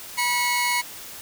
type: tone pair together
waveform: sawtooth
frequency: 971.3 / 2197 Hz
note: B5 / C#7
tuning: -29 / -16 cents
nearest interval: octave + major second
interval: 1413 cents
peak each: -20 dBFS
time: 0.17-0.82 s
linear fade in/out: 20 ms
effects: white hiss -39 dBFS RMS until 1.21 s